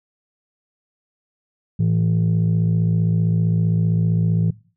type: tone pair together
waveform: sine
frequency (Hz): 110 / 165.38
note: A2 / E3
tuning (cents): 0 / +6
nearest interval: perfect fifth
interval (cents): 706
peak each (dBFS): -16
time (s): 1.79-4.51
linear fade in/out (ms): 10
effects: noise-tail reverb RT60 0.4 s tail -21 dB re dry + tanh soft clip ceiling -12 dBFS